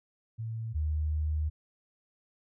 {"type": "tone pair in turn", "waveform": "sine", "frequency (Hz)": [112.7, 76.72], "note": ["A2", "D#2"], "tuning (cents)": [42, -24], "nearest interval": "perfect fifth", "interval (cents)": 666, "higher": "first", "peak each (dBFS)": [-33, -27], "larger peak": "second", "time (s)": [[0.38, 0.74], [0.74, 1.5]], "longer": "second", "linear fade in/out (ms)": 20, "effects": []}